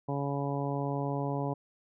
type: harmonic tone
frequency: 140.7 Hz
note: C#3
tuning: 26 cents sharp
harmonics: 1 / 2 / 3 / 4 / 5 / 6 / 7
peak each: -33 / -36 / -38 / -39 / -40 / -41 / -41 dBFS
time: 0.08-1.54 s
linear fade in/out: 10 ms
effects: none